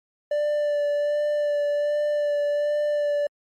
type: tone with vibrato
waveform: triangle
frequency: 587.3 Hz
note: D5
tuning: in tune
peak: -19 dBFS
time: 0.31-3.27 s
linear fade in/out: 5 ms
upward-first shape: sine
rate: 1.3 Hz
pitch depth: 16 cents each way
effects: AAC 64 kbps